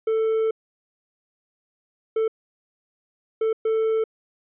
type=tone bursts at uneven times; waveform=triangle; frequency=443.1 Hz; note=A4; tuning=12 cents sharp; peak=-17 dBFS; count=4; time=0.07-0.51 / 2.16-2.28 / 3.41-3.53 / 3.65-4.04 s; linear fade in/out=5 ms; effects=resampled to 8000 Hz